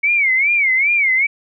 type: tone with vibrato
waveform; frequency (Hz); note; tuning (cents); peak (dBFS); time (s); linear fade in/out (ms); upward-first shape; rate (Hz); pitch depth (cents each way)
sine; 2217; C#7; 0; -12; 0.03-1.27; 10; sine; 2.5; 150
effects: none